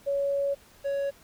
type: tone pair in turn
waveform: sine / triangle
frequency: 560 / 558 Hz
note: C#5 / C#5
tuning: +18 / +11 cents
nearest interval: unison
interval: 7 cents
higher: first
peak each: -24 dBFS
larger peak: neither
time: 0.06-0.55 / 0.84-1.11 s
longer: first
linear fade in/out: 20 ms
effects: pink hiss -56 dBFS RMS until 1.23 s